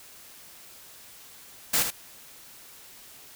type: noise with echo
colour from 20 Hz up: white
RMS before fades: -23 dBFS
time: 1.73-1.83 s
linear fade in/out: 10 ms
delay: 77 ms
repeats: 1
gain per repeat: -7 dB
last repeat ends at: 1.907 s
effects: white hiss -49 dBFS RMS until 3.35 s